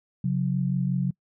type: tone pair together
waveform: sine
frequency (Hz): 136.05 / 181.6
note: C#3 / F#3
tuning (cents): -32 / -32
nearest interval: perfect fourth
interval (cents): 500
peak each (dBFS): -25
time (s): 0.24-1.11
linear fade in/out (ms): 5
effects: noise-tail reverb RT60 0.1 s tail -25 dB re dry